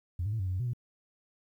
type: tone with pitch steps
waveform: sine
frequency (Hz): 87.6 / 103.8 / 112.2 / 94.3 / 91.8 / 92.4 / 123.8 / 120.4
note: F2 / G#2 / A2 / F#2 / F#2 / F#2 / B2 / B2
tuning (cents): +6 / 0 / +34 / +33 / -13 / -2 / +5 / -44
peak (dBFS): -28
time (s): 0.19-0.734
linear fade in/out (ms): 5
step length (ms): 68
effects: tanh soft clip ceiling -25 dBFS + 11-bit